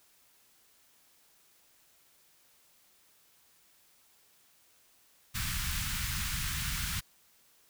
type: band-stop noise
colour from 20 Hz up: pink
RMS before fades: -34 dBFS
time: 5.34-7.01 s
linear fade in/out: 20 ms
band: 170 to 1300 Hz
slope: 24 dB/octave
effects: white hiss -65 dBFS RMS until 7.69 s